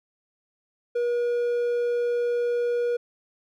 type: tone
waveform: triangle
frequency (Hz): 480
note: B4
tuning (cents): -49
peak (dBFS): -20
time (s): 0.95-2.97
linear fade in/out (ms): 10
effects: none